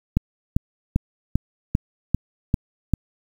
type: click train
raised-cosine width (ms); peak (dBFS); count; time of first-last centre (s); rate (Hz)
5; -5; 8; 0.17-2.937; 2.53
effects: 7-bit